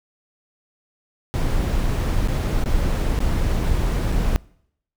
brown noise with dropouts, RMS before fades -20 dBFS, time 1.34-4.36 s, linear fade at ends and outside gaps 0 ms, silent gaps 2.275-2.283 / 2.639-2.659 / 3.189-3.204 / 4.118-4.122 s, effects noise-tail reverb RT60 0.7 s tail -24 dB re dry

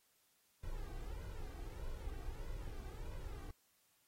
brown noise with flanger, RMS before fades -45 dBFS, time 0.63-3.51 s, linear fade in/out 5 ms, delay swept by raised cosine 2 to 2.6 ms, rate 1.6 Hz, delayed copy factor +0.7, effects white hiss -75 dBFS RMS until 4.07 s + AAC 48 kbps

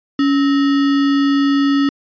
sine tone with sample-and-hold, 280 Hz, C#4, 18 cents sharp, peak -11 dBFS, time 0.19-1.89 s, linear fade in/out 2 ms, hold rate 1575 Hz, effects resampled to 11025 Hz

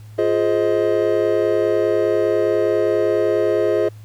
triangle chord, F minor seventh, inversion none, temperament just, 349.2 / 419.1 / 523.8 / 628.6 Hz, F4 / Ab4 / C5 / Eb5, 0 / +16 / +2 / +18 cents, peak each -19 / -17 / -21 / -19 dBFS, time 0.18-3.89 s, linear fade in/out 10 ms, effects added 107 Hz sine -36 dBFS peak until 4.04 s + pink hiss -53 dBFS RMS until 4.04 s

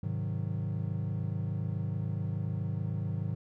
triangle chord, Ab dominant seventh, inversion none, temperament equal, 103.83 / 130.81 / 155.56 / 185 Hz, Ab2 / C3 / Eb3 / Gb3, 0 / 0 / 0 / 0 cents, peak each -32 / -36 / -34 / -38 dBFS, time 0.03-3.35 s, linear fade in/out 5 ms, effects none

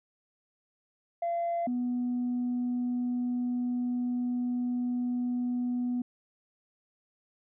sine tone pair in turn, 684 / 245.8 Hz, F5 / B3, -36 / -8 cents, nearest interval octave + tritone, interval 1772 cents, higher first, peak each -26 dBFS, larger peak neither, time 1.22-1.67 / 1.67-6.02 s, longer second, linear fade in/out 5 ms, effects tanh soft clip ceiling -25 dBFS

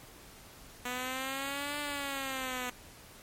5% pulse exponential two-way sweep, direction up then down, 245.9 to 293.7 to 247.1 Hz, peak -23 dBFS, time 0.85-2.7 s, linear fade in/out 5 ms, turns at 1.79 s, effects pink hiss -53 dBFS RMS until 3.22 s + MP3 64 kbps

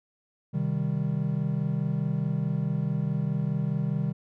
triangle chord, C minor, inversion none, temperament equal, 130.81 / 155.56 / 196 Hz, C3 / Eb3 / G3, 0 / 0 / 0 cents, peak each -28 / -26 / -29 dBFS, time 0.53-4.13 s, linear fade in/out 20 ms, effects none

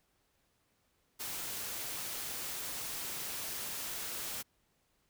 white noise, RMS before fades -40 dBFS, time 1.19-4.43 s, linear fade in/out 20 ms, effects pink hiss -75 dBFS RMS until 5.09 s

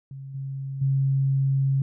sine tone with level steps, 135.9 Hz, C#3, 34 cents flat, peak -35 / -29 / -19 dBFS, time 0.11-1.82 s, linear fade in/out 2 ms, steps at 0.34 / 0.81 s, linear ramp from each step 10 ms, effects none

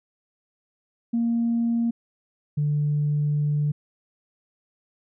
sine tone pair in turn, 233.1 / 147.65 Hz, A#3 / D3, 0 / +10 cents, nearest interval minor sixth, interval 790 cents, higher first, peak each -19 dBFS, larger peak neither, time 1.13-1.91 / 2.57-3.72 s, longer second, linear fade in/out 10 ms, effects tanh soft clip ceiling -16 dBFS

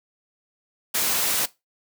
white high-pass noise, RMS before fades -23 dBFS, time 0.94-1.46 s, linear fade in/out 10 ms, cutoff 150 Hz, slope 12 dB/octave, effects noise-tail reverb RT60 0.2 s tail -18 dB re dry

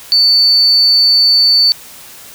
sine tone, 4500 Hz, C#8, 25 cents sharp, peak -6 dBFS, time 0.12-1.72 s, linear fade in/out 0 ms, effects white hiss -35 dBFS RMS until 2.34 s

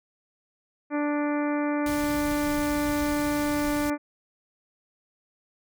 harmonic tone, 293.7 Hz, D4, in tune, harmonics 1 / 2 / 3 / 4 / 5 / 6 / 7 / 8, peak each -25 / -31 / -35 / -37 / -39 / -41 / -42 / -43 dBFS, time 0.9-3.98 s, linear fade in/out 50 ms
pink band-stop noise, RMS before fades -36 dBFS, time 1.86-3.9 s, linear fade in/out 2 ms, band 180 to 3100 Hz, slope 12 dB/octave
effects none

